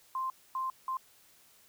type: tone bursts at uneven times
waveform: sine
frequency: 1046.5 Hz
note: C6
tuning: in tune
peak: -31 dBFS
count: 3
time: 0.15-0.3 / 0.55-0.7 / 0.88-0.97 s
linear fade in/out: 2 ms
effects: white hiss -62 dBFS RMS until 1.68 s